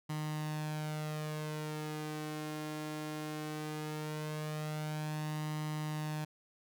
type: tone with flanger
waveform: sawtooth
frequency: 153.1 Hz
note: D#3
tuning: 28 cents flat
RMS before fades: -39 dBFS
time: 0.09-6.25 s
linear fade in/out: 10 ms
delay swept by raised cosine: 1 to 2.9 ms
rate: 0.18 Hz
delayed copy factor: +0.55
effects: none